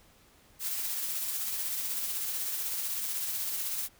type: noise with tremolo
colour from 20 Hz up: blue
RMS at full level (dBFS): -32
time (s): 0.59-3.89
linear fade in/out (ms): 50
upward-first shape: triangle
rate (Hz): 16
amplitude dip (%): 35
effects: pink hiss -61 dBFS RMS until 3.99 s